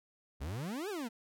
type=exponential two-way sweep; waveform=40% pulse; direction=up then down; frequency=61.1 to 440 to 214.7 Hz; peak=-36 dBFS; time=0.4-1.09 s; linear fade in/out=20 ms; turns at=0.89 s; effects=none